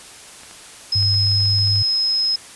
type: clicks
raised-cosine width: 0.3 ms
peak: -25 dBFS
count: 11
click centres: 0.434 / 0.511 / 1.026 / 1.142 / 1.27 / 1.316 / 1.405 / 1.457 / 1.586 / 1.673 / 1.758 s
type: tone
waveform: sine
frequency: 5130 Hz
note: E8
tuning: 48 cents flat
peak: -16 dBFS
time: 0.92-2.36 s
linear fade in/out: 5 ms
type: tone with pitch glide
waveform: sine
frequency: 100 to 101.05 Hz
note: G2 to G#2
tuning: +35 to -47 cents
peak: -18 dBFS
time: 0.95-1.83 s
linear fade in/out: 10 ms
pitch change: +18 cents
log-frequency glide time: 1.13-1.59 s
effects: white hiss -40 dBFS RMS until 2.55 s + resampled to 24000 Hz